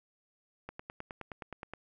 click train, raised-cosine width 0.5 ms, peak -26 dBFS, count 11, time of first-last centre 0.69-1.736 s, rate 9.56 Hz, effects none

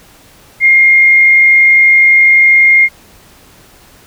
sine tone with frequency modulation, 2126 Hz, C7, 27 cents sharp, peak -3 dBFS, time 0.6-2.89 s, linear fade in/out 50 ms, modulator 57 Hz, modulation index 0.31, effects pink hiss -42 dBFS RMS until 4.06 s

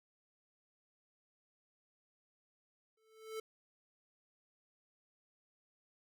square tone with exponential growth, 440 Hz, A4, in tune, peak -39 dBFS, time 2.97-3.4 s, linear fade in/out 5 ms, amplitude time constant 93 ms, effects none

